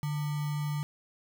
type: tone with sample-and-hold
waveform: sine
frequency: 147.8 Hz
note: D3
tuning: 11 cents sharp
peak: -29 dBFS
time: 0.03-0.83 s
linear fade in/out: 0 ms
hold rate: 1050 Hz
effects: none